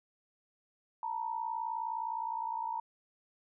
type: tone pair together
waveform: sine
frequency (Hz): 895.4 / 955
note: A5 / A#5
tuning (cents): +30 / +42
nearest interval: minor second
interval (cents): 112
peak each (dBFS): -36 / -37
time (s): 1.03-2.8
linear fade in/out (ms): 2
effects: none